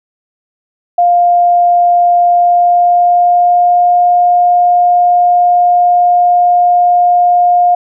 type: tone with pitch glide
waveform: sine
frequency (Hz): 702 to 708.9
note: F5 to F5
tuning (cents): +9 to +26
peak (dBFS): -5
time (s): 0.98-7.75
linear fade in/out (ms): 5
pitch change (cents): +17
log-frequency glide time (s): 2.28-3.96
effects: none